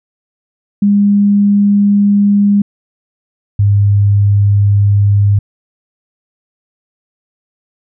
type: tone pair in turn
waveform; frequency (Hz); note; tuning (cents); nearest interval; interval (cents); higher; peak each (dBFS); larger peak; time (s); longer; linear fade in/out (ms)
sine; 202.9 / 101.45; G#3 / G#2; -40 / -40; octave; 1200; first; -6; neither; 0.82-2.62 / 3.59-5.39; neither; 5
effects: none